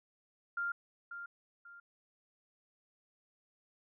sine tone with echo, 1396.9 Hz, F6, in tune, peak -33 dBFS, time 0.57-0.72 s, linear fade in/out 5 ms, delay 540 ms, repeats 2, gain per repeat -9 dB, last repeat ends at 1.8 s, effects none

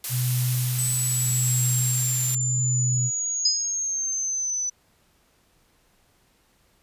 blue noise, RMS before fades -28 dBFS, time 0.04-2.35 s, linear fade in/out 2 ms
sine tone with tremolo, 125.3 Hz, B2, 25 cents sharp, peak -21 dBFS, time 0.09-3.11 s, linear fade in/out 50 ms, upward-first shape sine, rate 0.82 Hz, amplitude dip 45%
sine linear sweep, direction down, 8040 to 5980 Hz, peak -24 dBFS, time 0.78-4.7 s, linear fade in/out 10 ms
sine tone with exponential decay, 5010 Hz, D#8, 11 cents sharp, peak -15 dBFS, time 3.45-3.76 s, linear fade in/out 5 ms, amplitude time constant 67 ms
effects pink hiss -63 dBFS RMS until 6.82 s + resampled to 32000 Hz

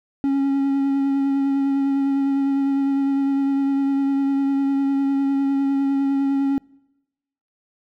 triangle tone with vibrato, 275.3 Hz, C#4, 12 cents flat, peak -15 dBFS, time 0.24-6.58 s, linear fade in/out 0 ms, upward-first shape triangle, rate 9.9 Hz, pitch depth 18 cents each way, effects noise-tail reverb RT60 1.0 s tail -26 dB re dry

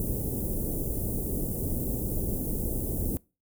pink band-stop noise, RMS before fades -30 dBFS, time 0-3.17 s, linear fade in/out 0 ms, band 470 to 11000 Hz, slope 24 dB/octave, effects noise-tail reverb RT60 0.3 s tail -23 dB re dry

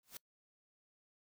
white noise with exponential growth, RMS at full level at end -44 dBFS, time 0.03-0.17 s, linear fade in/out 2 ms, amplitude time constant 29 ms, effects noise-tail reverb RT60 0.1 s tail -24 dB re dry

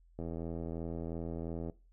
click train, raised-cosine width 2 ms, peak -27 dBFS, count 126, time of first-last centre 0.19-1.698 s, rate 82.9 Hz, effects noise-tail reverb RT60 0.3 s tail -20 dB re dry + added 42 Hz sine -60 dBFS peak until 1.92 s

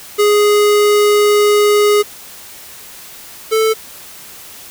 square tone pair in turn, 415.3 / 440.4 Hz, G#4 / A4, 0 / +2 cents, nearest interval minor second, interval 102 cents, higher second, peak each -9 / -11 dBFS, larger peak first, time 0.18-2.03 / 3.51-3.74 s, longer first, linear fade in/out 20 ms, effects white hiss -35 dBFS RMS until 4.7 s

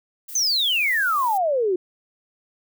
violet noise, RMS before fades -36 dBFS, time 0.28-1.38 s, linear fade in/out 10 ms
sine exponential sweep, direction down, 6400 to 349.2 Hz, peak -18 dBFS, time 0.35-1.76 s, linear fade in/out 5 ms
effects none

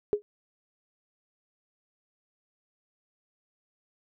sine tone with exponential decay, 415.3 Hz, G#4, in tune, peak -17 dBFS, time 0.13-0.22 s, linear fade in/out 0 ms, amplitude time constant 19 ms, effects none

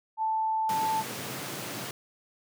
sine tone, 880 Hz, A5, in tune, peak -25 dBFS, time 0.17-1.04 s, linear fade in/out 50 ms
pink high-pass noise, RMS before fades -37 dBFS, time 0.69-1.91 s, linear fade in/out 2 ms, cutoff 110 Hz, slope 48 dB/octave
effects none

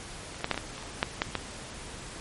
clicks, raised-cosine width 0.3 ms, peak -26 / -26 / -11 / -8 / -17 / -14 / -24 / -25 / -7 / -9 / -12 dBFS, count 11, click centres 0.345 / 0.408 / 0.444 / 0.513 / 0.544 / 0.577 / 0.78 / 0.826 / 1.029 / 1.219 / 1.353 s, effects pink hiss -42 dBFS RMS until 2.2 s + MP3 48 kbps

